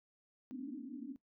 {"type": "band-pass noise", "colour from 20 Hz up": "pink", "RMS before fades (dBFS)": -45, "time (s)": [0.51, 1.16], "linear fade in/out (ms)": 0, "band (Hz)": [230, 300], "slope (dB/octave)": 96, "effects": ["noise-tail reverb RT60 0.1 s tail -19 dB re dry"]}